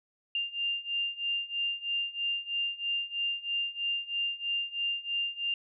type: beating tone pair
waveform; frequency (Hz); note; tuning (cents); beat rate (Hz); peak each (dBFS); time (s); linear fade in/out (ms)
sine; 2794 / 2797.1; F7 / F7; 0 / +2; 3.1; -34 / -32; 0.35-5.54; 2
effects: none